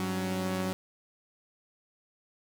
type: tone cluster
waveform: sawtooth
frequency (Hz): 100.4 / 186.7 / 279.6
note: G2 / F#3 / C#4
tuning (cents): +42 / +16 / +15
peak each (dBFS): -35 / -27 / -34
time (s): 0-0.73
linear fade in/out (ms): 0
effects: none